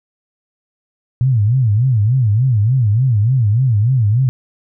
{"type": "tone with vibrato", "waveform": "sine", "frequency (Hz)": 116.54, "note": "A#2", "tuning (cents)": 0, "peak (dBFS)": -10, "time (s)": [1.21, 4.29], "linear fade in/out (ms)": 0, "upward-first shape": "sine", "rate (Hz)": 3.4, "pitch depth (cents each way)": 240, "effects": []}